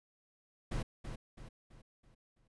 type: noise with echo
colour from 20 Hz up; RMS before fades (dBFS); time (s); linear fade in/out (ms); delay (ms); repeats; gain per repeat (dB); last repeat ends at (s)
brown; -36; 0.71-0.83; 10; 330; 5; -7; 2.48
effects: resampled to 24000 Hz

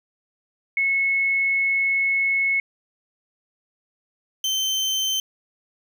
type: tone pair in turn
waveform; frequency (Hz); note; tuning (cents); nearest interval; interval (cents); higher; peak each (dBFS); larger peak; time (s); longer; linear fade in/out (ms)
sine / 30% pulse; 2191 / 3096; C#7 / G7; -21 / -22; tritone; 599; second; -18; neither; 0.77-2.6 / 4.44-5.2; first; 2
effects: none

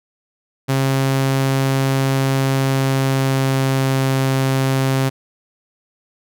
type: tone with pitch glide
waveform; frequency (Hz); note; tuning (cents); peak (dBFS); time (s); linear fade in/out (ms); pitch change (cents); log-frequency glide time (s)
sawtooth; 134.8 to 133.56; C#3 to C3; -48 to +36; -11; 0.68-5.1; 20; -16; 2.33-4.27
effects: none

